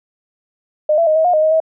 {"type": "tone with pitch steps", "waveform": "sine", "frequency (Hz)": [609, 670, 622, 639, 715, 619, 628, 641], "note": ["D#5", "E5", "D#5", "D#5", "F5", "D#5", "D#5", "E5"], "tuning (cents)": [-37, 28, -1, 46, 41, -9, 16, -49], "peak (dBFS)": -10, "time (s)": [0.89, 1.602], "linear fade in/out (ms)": 5, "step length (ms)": 89, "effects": []}